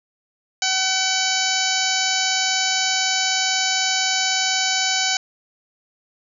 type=harmonic tone with a mistuned harmonic; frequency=757 Hz; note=F#5; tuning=39 cents sharp; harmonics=1 / 2 / 3 / 4 / 5 / 6 / 7 / 8 / 9; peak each=-27 / -27 / -27 / -27 / -27 / -27 / -27 / -27 / -27 dBFS; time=0.62-5.17 s; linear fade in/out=2 ms; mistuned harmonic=5; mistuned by=+65 cents; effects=none